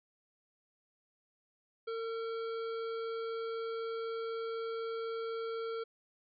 harmonic tone with a mistuned harmonic, 454 Hz, A#4, 46 cents flat, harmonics 1 / 3 / 5 / 7 / 9 / 10, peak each -36 / -44 / -56 / -55 / -61 / -59 dBFS, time 1.87-5.84 s, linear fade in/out 10 ms, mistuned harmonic 7, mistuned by +40 cents, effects none

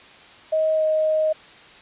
sine tone with pitch glide, 630 to 624.6 Hz, D#5 to D#5, +21 to +7 cents, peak -17 dBFS, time 0.52-1.33 s, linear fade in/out 10 ms, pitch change -14 cents, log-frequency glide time 0.75-0.84 s, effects white hiss -46 dBFS RMS until 1.81 s + resampled to 8000 Hz

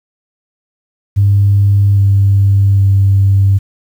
sine tone with pitch steps, 100 / 99.02 / 98.06 Hz, G2 / G2 / G2, +35 / +18 / +1 cents, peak -5 dBFS, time 1.16-3.59 s, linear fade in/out 20 ms, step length 810 ms, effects tanh soft clip ceiling -1 dBFS + 7-bit

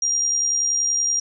sine tone with amplitude modulation, 5700 Hz, F8, 34 cents sharp, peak -16 dBFS, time 0.02-1.2 s, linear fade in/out 5 ms, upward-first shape sine, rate 70.5 Hz, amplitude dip 45%, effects none

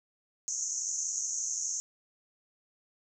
white band-pass noise, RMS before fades -34 dBFS, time 0.48-1.8 s, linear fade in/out 0 ms, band 6000 to 6900 Hz, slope 96 dB/octave, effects none

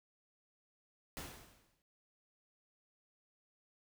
pink noise with exponential decay, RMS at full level -43 dBFS, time 1.17-1.82 s, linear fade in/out 0 ms, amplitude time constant 140 ms, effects none

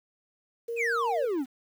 sine tone, 466.2 Hz, A#4, in tune, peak -30 dBFS, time 0.68-1.26 s, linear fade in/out 10 ms
triangle exponential sweep, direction down, 2663 to 243.1 Hz, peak -24 dBFS, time 0.76-1.46 s, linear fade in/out 50 ms
effects 9-bit

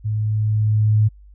sine tone with level ramp, 107.3 Hz, A2, 43 cents flat, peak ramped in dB -19 to -11 dBFS, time 0.04-1.09 s, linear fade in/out 20 ms, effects added 50 Hz sine -42 dBFS peak until 1.34 s

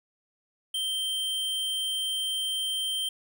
square tone, 3136 Hz, G7, in tune, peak -28 dBFS, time 0.74-3.09 s, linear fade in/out 5 ms, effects none

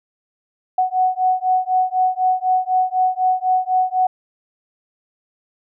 sine beating tone pair, 740 / 744 Hz, F#5 / F#5, 0 / +9 cents, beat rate 4 Hz, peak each -18 dBFS, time 0.78-4.07 s, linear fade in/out 5 ms, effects none

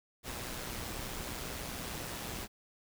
pink noise with amplitude modulation, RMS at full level -39 dBFS, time 0.23-2.48 s, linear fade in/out 50 ms, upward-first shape sine, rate 122 Hz, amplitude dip 40%, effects none

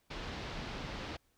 pink low-pass noise, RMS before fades -42 dBFS, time 0.1-1.17 s, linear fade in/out 10 ms, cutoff 4700 Hz, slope 24 dB/octave, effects pink hiss -74 dBFS RMS until 1.37 s

